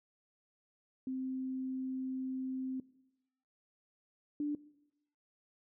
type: tone pair in turn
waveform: sine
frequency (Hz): 260.7 / 293.8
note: C4 / D4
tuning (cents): -6 / +1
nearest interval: major second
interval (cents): 207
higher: second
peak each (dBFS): -35 / -32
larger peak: second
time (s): 1.07-2.8 / 4.4-4.55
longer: first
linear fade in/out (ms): 2
effects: noise-tail reverb RT60 0.9 s tail -20 dB re dry